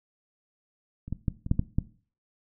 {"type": "clicks", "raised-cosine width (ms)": 5, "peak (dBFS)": [-27, -18, -13, -22, -10, -11, -11], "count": 7, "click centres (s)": [1.08, 1.126, 1.282, 1.464, 1.514, 1.594, 1.785], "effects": ["noise-tail reverb RT60 0.4 s tail -17 dB re dry"]}